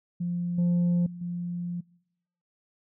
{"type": "tone with level steps", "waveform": "sine", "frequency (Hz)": 174.61, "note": "F3", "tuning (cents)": 0, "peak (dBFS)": [-26, -18, -35, -29], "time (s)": [0.2, 1.81], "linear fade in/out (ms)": 10, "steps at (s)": [0.58, 1.06, 1.21], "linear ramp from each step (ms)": 5, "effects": ["noise-tail reverb RT60 0.9 s tail -26 dB re dry", "tanh soft clip ceiling -20 dBFS"]}